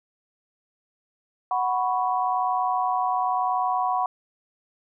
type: chord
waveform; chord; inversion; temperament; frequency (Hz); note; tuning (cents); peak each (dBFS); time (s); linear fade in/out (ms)
sine; F# suspended fourth; none; equal; 740 / 987.8 / 1108.7; F#5 / B5 / C#6; 0 / 0 / 0; -24 / -26 / -28; 1.51-4.06; 2
effects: none